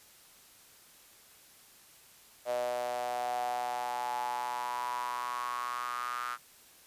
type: tone with high-pass filter sweep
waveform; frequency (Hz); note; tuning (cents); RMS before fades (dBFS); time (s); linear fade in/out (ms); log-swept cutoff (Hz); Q
sawtooth; 122.5; B2; -14; -35; 2.45-6.38; 50; 610 to 1300; 8.5
effects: white hiss -58 dBFS RMS until 6.86 s + resampled to 32000 Hz